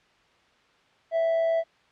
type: tone with amplitude modulation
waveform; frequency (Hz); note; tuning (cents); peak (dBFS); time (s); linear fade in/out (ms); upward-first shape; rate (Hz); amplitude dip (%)
triangle; 659.3; E5; 0; -18; 1.11-1.64; 50; sine; 108; 30
effects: white hiss -61 dBFS RMS until 1.91 s + low-pass 3000 Hz 12 dB/octave